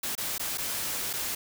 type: noise with dropouts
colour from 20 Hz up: white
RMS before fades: -32 dBFS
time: 0.03-1.35 s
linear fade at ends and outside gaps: 5 ms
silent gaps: 0.153-0.178 / 0.381-0.395 / 0.575-0.581 / 1.131-1.135 s
effects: none

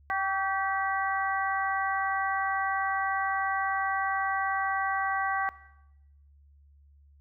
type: harmonic tone with a mistuned harmonic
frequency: 389 Hz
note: G4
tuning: 13 cents flat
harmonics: 2 / 3 / 4 / 5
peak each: -30 / -32 / -33 / -34 dBFS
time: 0.1-5.49 s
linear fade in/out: 0 ms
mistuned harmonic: 3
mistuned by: -38 cents
effects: noise-tail reverb RT60 0.9 s tail -18 dB re dry + added 71 Hz sine -55 dBFS peak until 7.2 s

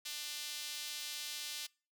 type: tone with high-pass filter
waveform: sawtooth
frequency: 297.4 Hz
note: D4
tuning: 22 cents sharp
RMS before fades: -43 dBFS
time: 0.05-1.67 s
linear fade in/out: 10 ms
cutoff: 3600 Hz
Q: 1.3
effects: noise-tail reverb RT60 0.4 s tail -26 dB re dry

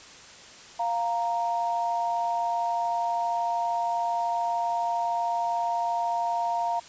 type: tone pair together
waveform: sine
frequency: 698.5 / 931.3 Hz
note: F5 / A#5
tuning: 0 / -2 cents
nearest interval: perfect fourth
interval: 498 cents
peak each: -27 dBFS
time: 0.79-6.8 s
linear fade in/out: 10 ms
effects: white hiss -47 dBFS RMS until 6.88 s + resampled to 16000 Hz

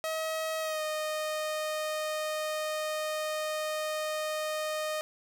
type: tone with pitch glide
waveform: sawtooth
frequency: 637 to 617.1 Hz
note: D#5 to D#5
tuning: +41 to -14 cents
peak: -27 dBFS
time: 0.04-5.01 s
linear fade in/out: 0 ms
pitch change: -55 cents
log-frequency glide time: 0.6-0.82 s
effects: none

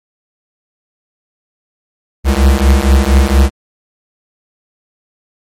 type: beating tone pair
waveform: square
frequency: 65.6 / 69.9 Hz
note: C2 / C#2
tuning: +5 / +15 cents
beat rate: 4.3 Hz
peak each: -10 dBFS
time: 2.24-3.5 s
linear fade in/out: 50 ms
effects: MP3 64 kbps

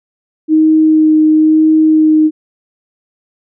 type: tone with vibrato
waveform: sine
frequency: 312.2 Hz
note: D#4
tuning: 6 cents sharp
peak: -5 dBFS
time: 0.48-2.31 s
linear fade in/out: 50 ms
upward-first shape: sine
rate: 1 Hz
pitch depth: 11 cents each way
effects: none

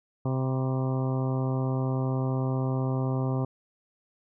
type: harmonic tone with a mistuned harmonic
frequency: 130.81 Hz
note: C3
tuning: in tune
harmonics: 1 / 2 / 3 / 4 / 5 / 6 / 7 / 8 / 9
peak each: -26 / -32 / -36 / -38 / -40 / -42 / -43 / -44 / -45 dBFS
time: 0.25-3.45 s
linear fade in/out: 5 ms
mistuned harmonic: 7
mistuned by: +72 cents
effects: none

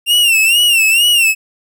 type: tone with vibrato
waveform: 45% pulse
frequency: 2754 Hz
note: F7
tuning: 25 cents flat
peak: -8 dBFS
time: 0.06-1.35 s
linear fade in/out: 50 ms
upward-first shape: sine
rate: 2.2 Hz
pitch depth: 110 cents each way
effects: none

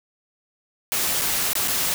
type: noise with dropouts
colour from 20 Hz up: white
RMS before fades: -23 dBFS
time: 0.92-1.94 s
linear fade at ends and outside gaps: 0 ms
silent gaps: 1.213-1.217 / 1.532-1.553 / 1.676-1.681 s
effects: none

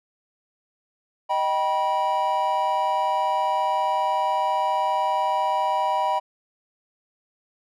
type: chord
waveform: triangle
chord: Eb augmented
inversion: none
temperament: just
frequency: 622.3 / 777.8 / 972.3 Hz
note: Eb5 / G5 / B5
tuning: 0 / -14 / -27 cents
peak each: -26 / -23 / -21 dBFS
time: 1.29-6.2 s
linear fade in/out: 20 ms
effects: none

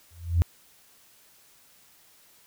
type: tone with exponential growth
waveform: sine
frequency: 85.1 Hz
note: F2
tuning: 44 cents flat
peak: -13 dBFS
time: 0.11-0.42 s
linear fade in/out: 0 ms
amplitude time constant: 66 ms
effects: tanh soft clip ceiling -13 dBFS + white hiss -58 dBFS RMS until 2.46 s

